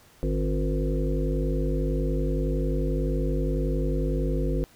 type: harmonic tone with a mistuned harmonic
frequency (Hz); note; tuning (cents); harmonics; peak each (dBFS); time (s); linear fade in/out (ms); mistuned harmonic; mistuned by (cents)
50.9; G#1; -34; 1 / 3 / 5 / 7 / 9 / 10; -25 / -30 / -32 / -33 / -35 / -35; 0.23-4.64; 0; 5; +68
effects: pink hiss -56 dBFS RMS until 4.75 s